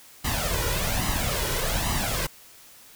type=noise with flanger; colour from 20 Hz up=pink; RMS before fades=-26 dBFS; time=0.24-2.27 s; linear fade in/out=10 ms; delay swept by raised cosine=1 to 2.1 ms; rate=1.2 Hz; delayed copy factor=+0.65; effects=white hiss -50 dBFS RMS until 2.95 s